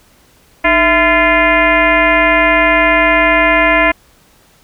sine tone with frequency modulation, 1376 Hz, F6, 26 cents flat, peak -7 dBFS, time 0.64-3.92 s, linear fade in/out 10 ms, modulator 357 Hz, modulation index 2.9, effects pink hiss -49 dBFS RMS until 4.63 s

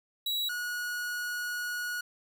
45% pulse tone pair in turn, 3893 / 1455 Hz, B7 / F#6, -26 / -29 cents, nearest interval octave + perfect fourth, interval 1703 cents, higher first, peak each -29 / -32 dBFS, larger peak first, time 0.26-0.49 / 0.49-2.01 s, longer second, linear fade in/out 5 ms, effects none

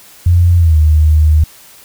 sine tone with pitch glide, 87.1 to 77.15 Hz, F2 to D#2, -4 to -14 cents, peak -5 dBFS, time 0.26-1.44 s, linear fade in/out 5 ms, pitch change -210 cents, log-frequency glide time 0.57-0.77 s, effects white hiss -40 dBFS RMS until 1.84 s

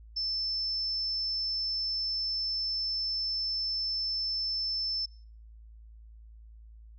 sine tone, 5290 Hz, E8, 5 cents sharp, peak -29 dBFS, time 0.16-5.06 s, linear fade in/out 10 ms, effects noise-tail reverb RT60 0.5 s tail -25 dB re dry + added 55 Hz sine -48 dBFS peak until 6.98 s

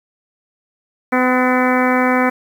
harmonic tone with a mistuned harmonic, 253.5 Hz, B3, 45 cents sharp, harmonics 1 / 2 / 3 / 4 / 5 / 6 / 7 / 8 / 9, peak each -16 / -19 / -21 / -22 / -23 / -24 / -24 / -25 / -26 dBFS, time 1.12-2.3 s, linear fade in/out 10 ms, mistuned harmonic 6, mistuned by -31 cents, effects 7-bit

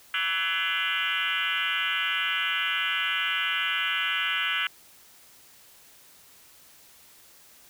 sine tone with frequency modulation, 2217 Hz, C#7, in tune, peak -24 dBFS, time 0.14-4.67 s, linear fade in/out 2 ms, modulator 179 Hz, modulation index 5.1, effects white hiss -54 dBFS RMS until 7.69 s

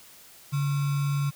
sine tone with sample-and-hold, 142.2 Hz, C#3, 45 cents sharp, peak -23 dBFS, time 0.52-1.31 s, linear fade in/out 20 ms, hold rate 1225 Hz, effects white hiss -51 dBFS RMS until 1.35 s

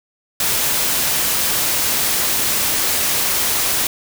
white noise, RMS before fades -18 dBFS, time 0.4-3.87 s, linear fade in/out 2 ms, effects none

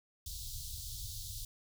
pink band-stop noise, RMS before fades -43 dBFS, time 0.26-1.45 s, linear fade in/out 2 ms, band 120 to 3600 Hz, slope 48 dB/octave, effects none

